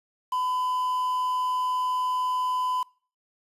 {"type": "tone with quantisation", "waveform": "triangle", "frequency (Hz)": 1007, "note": "B5", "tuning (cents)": 33, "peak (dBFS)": -22, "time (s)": [0.32, 2.83], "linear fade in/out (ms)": 5, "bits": 7, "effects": ["noise-tail reverb RT60 0.4 s tail -24 dB re dry", "resampled to 32000 Hz"]}